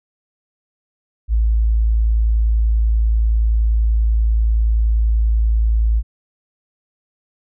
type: tone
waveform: sine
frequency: 55.2 Hz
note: A1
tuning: 6 cents sharp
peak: -12 dBFS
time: 1.28-6.03 s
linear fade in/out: 50 ms
effects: none